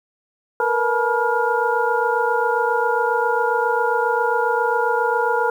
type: tone cluster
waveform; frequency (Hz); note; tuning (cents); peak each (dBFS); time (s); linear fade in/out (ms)
sine; 459.6 / 487 / 863 / 965 / 1414; A#4 / B4 / A5 / B5 / F6; -25 / -24 / -34 / -40 / +21; -23; 0.6-5.5; 2
effects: 8-bit